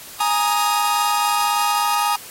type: chord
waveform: 45% pulse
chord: Ab suspended second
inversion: none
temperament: just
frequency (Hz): 830.6 / 934.4 / 1245.9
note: Ab5 / Bb5 / Eb6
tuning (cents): 0 / +4 / +2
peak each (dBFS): -21 / -22 / -21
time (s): 0.2-2.16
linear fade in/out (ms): 5
effects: white hiss -38 dBFS RMS until 2.3 s + AAC 48 kbps